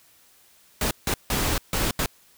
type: noise bursts at uneven times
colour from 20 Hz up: pink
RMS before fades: -24 dBFS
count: 5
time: 0.81-0.91 / 1.07-1.14 / 1.3-1.58 / 1.73-1.91 / 1.99-2.06 s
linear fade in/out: 2 ms
effects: white hiss -57 dBFS RMS until 2.37 s